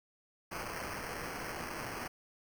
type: noise with sample-and-hold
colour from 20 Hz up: violet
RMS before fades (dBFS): -41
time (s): 0.51-2.08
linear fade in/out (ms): 10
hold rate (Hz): 3675
effects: none